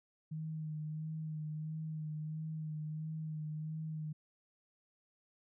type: tone with vibrato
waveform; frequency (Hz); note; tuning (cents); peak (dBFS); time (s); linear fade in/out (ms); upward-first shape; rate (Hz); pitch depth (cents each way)
sine; 155.56; D#3; 0; -38; 0.31-4.13; 10; sine; 1.5; 27
effects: none